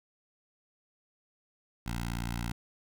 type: tone with notch filter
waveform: 10% pulse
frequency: 58.27 Hz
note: A#1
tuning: in tune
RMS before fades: -35 dBFS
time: 1.86-2.52 s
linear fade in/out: 5 ms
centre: 420 Hz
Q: 0.67
effects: none